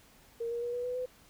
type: tone with pitch steps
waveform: sine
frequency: 464.8 / 472.4 / 480.1 / 487.9 / 495.9 / 503.9 Hz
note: A#4 / A#4 / B4 / B4 / B4 / B4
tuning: -5 / +23 / -49 / -21 / +7 / +35 cents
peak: -32 dBFS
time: 0.4-1.06 s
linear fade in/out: 10 ms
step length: 110 ms
effects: pink hiss -60 dBFS RMS until 1.29 s